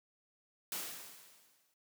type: noise with exponential decay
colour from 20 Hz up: white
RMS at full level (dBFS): -38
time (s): 0.72-1.74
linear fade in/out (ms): 1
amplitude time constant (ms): 220
effects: noise-tail reverb RT60 0.1 s tail -25 dB re dry + high-pass 150 Hz 12 dB/octave